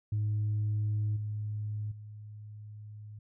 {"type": "tone with level steps", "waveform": "sine", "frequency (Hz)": 105.7, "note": "G#2", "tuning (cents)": 31, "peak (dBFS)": [-26, -32, -43], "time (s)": [0.12, 3.19], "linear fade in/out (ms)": 5, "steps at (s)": [1.16, 1.91], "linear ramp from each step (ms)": 10, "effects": ["tanh soft clip ceiling -25 dBFS"]}